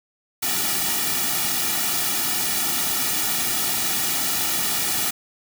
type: noise with comb filter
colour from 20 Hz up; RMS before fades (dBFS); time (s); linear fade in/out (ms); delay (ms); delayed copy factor
white; -23; 0.42-5.11; 10; 1.9; -0.9
effects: none